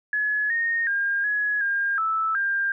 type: tone with pitch steps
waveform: sine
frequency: 1698 / 1849 / 1611 / 1681 / 1610 / 1313 / 1596 Hz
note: G#6 / A#6 / G6 / G#6 / G6 / E6 / G6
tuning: +38 / -15 / +47 / +20 / +46 / -7 / +31 cents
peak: -21 dBFS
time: 0.13-2.72 s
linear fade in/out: 2 ms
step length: 370 ms
effects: none